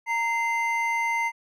triangle tone pair together, 927 / 2077 Hz, A#5 / C7, -10 / -13 cents, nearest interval octave + major second, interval 1397 cents, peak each -24 dBFS, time 0.06-1.32 s, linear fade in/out 50 ms, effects none

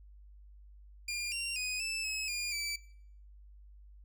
20% pulse tone with pitch steps, 2405 / 2761 / 2498 / 2636 / 2572 / 2418 / 2316 Hz, D7 / F7 / D#7 / E7 / E7 / D7 / D7, +41 / -20 / +6 / -1 / -43 / +50 / -25 cents, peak -29 dBFS, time 1.08-2.76 s, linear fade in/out 5 ms, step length 240 ms, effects noise-tail reverb RT60 0.6 s tail -20 dB re dry + added 50 Hz sine -52 dBFS peak until 4.04 s

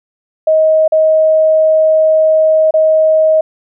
sine tone with dropouts, 630 Hz, D#5, 21 cents sharp, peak -6 dBFS, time 0.47-3.41 s, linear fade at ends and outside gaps 5 ms, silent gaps 0.879-0.921 / 2.709-2.739 s, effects none

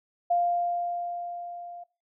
sine tone with level ramp, 698.5 Hz, F5, in tune, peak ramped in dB -20 to -39 dBFS, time 0.3-1.84 s, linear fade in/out 10 ms, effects noise-tail reverb RT60 0.3 s tail -21 dB re dry

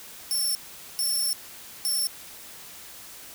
10% pulse tone bursts at uneven times, 5410 Hz, E8, 44 cents sharp, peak -18 dBFS, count 3, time 0.31-0.55 / 0.99-1.33 / 1.85-2.07 s, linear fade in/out 0 ms, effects white hiss -44 dBFS RMS until 3.34 s

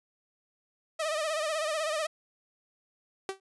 sawtooth tone with vibrato, 622.3 Hz, D#5, in tune, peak -25 dBFS, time 0.99-2.07 s, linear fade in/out 10 ms, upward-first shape sine, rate 16 Hz, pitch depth 80 cents each way
sawtooth tone with exponential decay, 386 Hz, G4, 27 cents flat, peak -24 dBFS, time 3.29-3.4 s, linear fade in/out 1 ms, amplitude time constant 23 ms
effects resampled to 24000 Hz

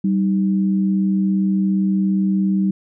sine tone pair together, 193.79 / 311.1 Hz, G3 / D#4, -20 / 0 cents, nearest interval minor sixth, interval 820 cents, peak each -15 / -25 dBFS, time 0.04-2.71 s, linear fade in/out 5 ms, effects none

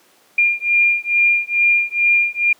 sine beating tone pair, 2403 / 2405.3 Hz, D7 / D7, +39 / +41 cents, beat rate 2.3 Hz, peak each -16 dBFS, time 0.38-2.53 s, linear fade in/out 5 ms, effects pink hiss -53 dBFS RMS until 2.59 s + high-pass 300 Hz 12 dB/octave

